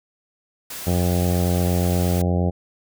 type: noise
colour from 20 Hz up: white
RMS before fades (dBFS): -33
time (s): 0.7-2.22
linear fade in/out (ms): 5
type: harmonic tone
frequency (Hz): 88.6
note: F2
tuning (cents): +25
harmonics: 1 / 2 / 3 / 4 / 5 / 6 / 7 / 8 / 9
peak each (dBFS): -20 / -22 / -30 / -30 / -31 / -31 / -32 / -35 / -35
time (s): 0.86-2.51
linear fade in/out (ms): 20
effects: none